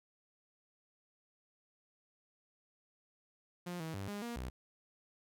sawtooth tone with pitch steps, 176.7 / 160.9 / 98.1 / 204.3 / 236.6 / 63 Hz, F3 / E3 / G2 / G#3 / A#3 / B1, +21 / -42 / +2 / -28 / +26 / +35 cents, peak -36 dBFS, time 3.66-4.5 s, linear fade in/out 10 ms, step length 140 ms, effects none

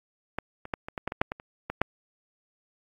clicks, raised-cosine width 0.5 ms, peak -14 / -24 / -13 / -21 / -18 / -14 / -18 / -7 / -16 / -28 / -16 / -7 dBFS, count 12, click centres 0.386 / 0.654 / 0.738 / 0.885 / 0.978 / 1.076 / 1.121 / 1.215 / 1.319 / 1.399 / 1.7 / 1.816 s, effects AAC 64 kbps

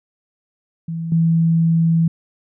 sine tone with level steps, 164.81 Hz, E3, in tune, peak -22 / -12 dBFS, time 0.88-2.08 s, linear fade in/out 5 ms, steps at 1.12 s, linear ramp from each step 2 ms, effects none

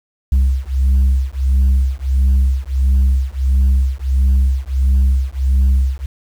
sine beating tone pair, 65.41 / 66.91 Hz, C2 / C2, 0 / +39 cents, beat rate 1.5 Hz, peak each -12 dBFS, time 0.32-6.06 s, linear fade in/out 5 ms, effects tanh soft clip ceiling -8 dBFS + 7-bit

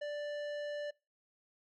sine tone with tanh clipping, 587.3 Hz, D5, in tune, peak -39 dBFS, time 0.01-0.91 s, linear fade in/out 10 ms, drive 14 dB, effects noise-tail reverb RT60 0.3 s tail -25 dB re dry

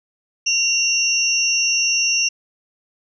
sine tone cluster, 2759 / 5540 / 6000 Hz, F7 / F8 / F#8, -22 / -15 / +23 cents, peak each -20 dBFS, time 0.46-2.29 s, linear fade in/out 10 ms, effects none

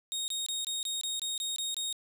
25% pulse tone bursts, 3729 Hz, A#7, in tune, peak -28 dBFS, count 10, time 0.12-1.927 s, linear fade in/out 0 ms, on 160 ms, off 23 ms, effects none

